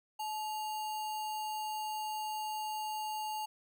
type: tone with sample-and-hold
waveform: sine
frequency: 860 Hz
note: A5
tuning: 40 cents flat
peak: -35 dBFS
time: 0.19-3.46 s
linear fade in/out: 10 ms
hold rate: 3675 Hz
effects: none